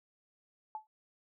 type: tone with exponential decay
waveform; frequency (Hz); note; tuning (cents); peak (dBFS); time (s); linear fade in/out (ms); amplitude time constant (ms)
sine; 865; A5; -30; -34; 0.75-0.87; 1; 24
effects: none